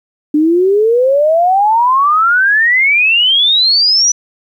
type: exponential sweep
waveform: sine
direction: up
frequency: 293.7 to 5980 Hz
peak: -7 dBFS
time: 0.34-4.12 s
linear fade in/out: 5 ms
effects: 8-bit